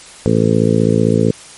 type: harmonic tone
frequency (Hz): 55.6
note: A1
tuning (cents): +19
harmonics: 2 / 3 / 4 / 5 / 6 / 7 / 8 / 9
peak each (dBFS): -17 / -16 / -16 / -20 / -22 / -21 / -17 / -21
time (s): 0.26-1.31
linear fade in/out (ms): 0
effects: white hiss -37 dBFS RMS until 1.57 s + MP3 48 kbps